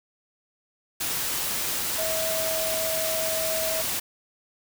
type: tone in noise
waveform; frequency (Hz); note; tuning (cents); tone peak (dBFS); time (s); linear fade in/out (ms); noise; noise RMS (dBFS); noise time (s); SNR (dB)
sine; 643; E5; -43; -28; 1.98-3.82; 10; white; -28; 1-4; -3
effects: none